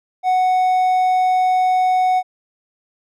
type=tone; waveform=triangle; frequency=740 Hz; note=F#5; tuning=in tune; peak=-11 dBFS; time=0.23-2.23 s; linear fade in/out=50 ms; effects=none